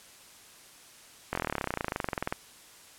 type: slowing click train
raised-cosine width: 0.5 ms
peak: -14 dBFS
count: 30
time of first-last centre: 1.33-2.325 s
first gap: 22 ms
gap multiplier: 1.03
effects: white hiss -53 dBFS RMS until 2.98 s + low-pass 11000 Hz 12 dB/octave